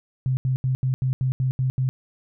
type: tone bursts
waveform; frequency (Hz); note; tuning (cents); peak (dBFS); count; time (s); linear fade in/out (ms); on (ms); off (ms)
sine; 130; C3; -11; -19; 9; 0.26-1.89; 0; 110; 80
effects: none